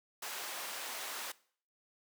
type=high-pass noise; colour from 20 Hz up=pink; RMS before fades=-42 dBFS; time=0.22-1.32 s; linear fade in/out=5 ms; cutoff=740 Hz; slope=12 dB/octave; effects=noise-tail reverb RT60 0.5 s tail -20 dB re dry